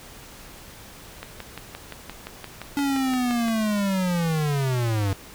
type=click train; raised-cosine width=0.3 ms; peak=-18 dBFS; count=14; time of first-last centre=1.23-3.483 s; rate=5.77 Hz
type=linear sweep; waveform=square; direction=down; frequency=285.8 to 95 Hz; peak=-22 dBFS; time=2.77-5.13 s; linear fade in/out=0 ms
effects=pink hiss -44 dBFS RMS until 5.34 s